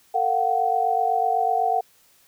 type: tone cluster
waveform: sine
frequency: 452.5 / 709 / 757 Hz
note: A4 / F5 / F#5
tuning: +48 / +26 / +39 cents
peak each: -28 / -23 / -21 dBFS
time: 0.14-1.81 s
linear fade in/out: 10 ms
effects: white hiss -58 dBFS RMS until 2.27 s